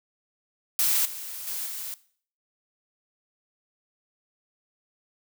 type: noise with level steps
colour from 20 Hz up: blue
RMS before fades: -23 / -37 / -32 / -35 dBFS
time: 0.79-1.94 s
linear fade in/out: 0 ms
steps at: 1.05 / 1.47 / 1.66 s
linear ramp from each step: 5 ms
effects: noise-tail reverb RT60 0.5 s tail -18 dB re dry